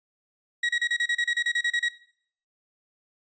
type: tone bursts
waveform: 35% pulse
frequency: 1907 Hz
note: A#6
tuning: 39 cents sharp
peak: -21 dBFS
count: 14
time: 0.63-1.886 s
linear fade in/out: 5 ms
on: 60 ms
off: 32 ms
effects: noise-tail reverb RT60 0.6 s tail -19 dB re dry + resampled to 16000 Hz

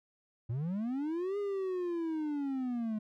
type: linear two-way sweep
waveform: triangle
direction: up then down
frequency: 108.6 to 411.8 to 210.9 Hz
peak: -30 dBFS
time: 0.49-2.99 s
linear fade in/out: 10 ms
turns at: 1.38 s
effects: none

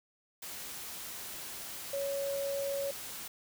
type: tone in noise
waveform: sine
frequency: 557 Hz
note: C#5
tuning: 8 cents sharp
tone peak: -32 dBFS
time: 1.93-2.91 s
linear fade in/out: 5 ms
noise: white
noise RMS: -43 dBFS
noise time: 0.42-3.28 s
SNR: +8 dB
effects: none

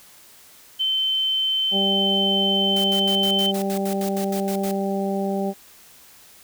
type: tone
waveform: sine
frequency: 3082 Hz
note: G7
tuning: 30 cents flat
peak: -19 dBFS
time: 0.79-3.52 s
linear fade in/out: 20 ms
type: harmonic tone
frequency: 196 Hz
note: G3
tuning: in tune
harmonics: 1 / 2 / 3 / 4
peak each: -24 / -27 / -29 / -30 dBFS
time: 1.71-5.54 s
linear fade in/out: 50 ms
type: noise bursts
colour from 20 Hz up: white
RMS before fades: -34 dBFS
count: 13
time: 2.76-4.715 s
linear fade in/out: 5 ms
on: 83 ms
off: 73 ms
effects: white hiss -49 dBFS RMS until 6.43 s

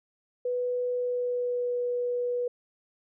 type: tone with pitch glide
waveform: sine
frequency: 493.9 to 488.5 Hz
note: B4 to B4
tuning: 0 to -19 cents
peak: -26 dBFS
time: 0.45-2.48 s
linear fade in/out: 5 ms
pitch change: -19 cents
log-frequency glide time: 0.92-1.76 s
effects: none

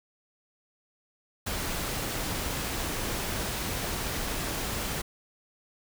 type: noise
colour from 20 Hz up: pink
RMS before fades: -32 dBFS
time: 1.46-5.02 s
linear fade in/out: 10 ms
effects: none

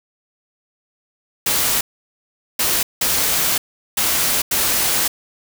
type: noise bursts at uneven times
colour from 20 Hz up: white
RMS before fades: -18 dBFS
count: 5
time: 1.46-1.81 / 2.59-2.83 / 3.01-3.58 / 3.97-4.42 / 4.51-5.08 s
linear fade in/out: 5 ms
effects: none

